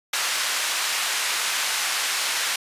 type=band-pass noise; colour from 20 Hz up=pink; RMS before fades=-25 dBFS; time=0.13-2.56 s; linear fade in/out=5 ms; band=1400 to 9800 Hz; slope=12 dB/octave; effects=resampled to 32000 Hz